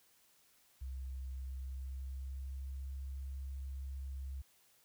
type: tone with pitch glide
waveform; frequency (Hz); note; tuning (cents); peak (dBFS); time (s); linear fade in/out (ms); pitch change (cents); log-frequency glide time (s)
sine; 65.41 to 67.33; C2 to C#2; 0 to -50; -40; 0.81-4.42; 10; +50; 1.4-2.91
effects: white hiss -69 dBFS RMS until 4.84 s